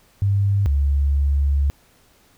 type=tone pair in turn; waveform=sine; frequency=99.7 / 70.36 Hz; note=G2 / C#2; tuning=+30 / +26 cents; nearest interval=tritone; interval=604 cents; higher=first; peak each=-15 dBFS; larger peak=neither; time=0.22-0.66 / 0.66-1.7 s; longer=second; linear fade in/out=0 ms; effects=pink hiss -56 dBFS RMS until 2.37 s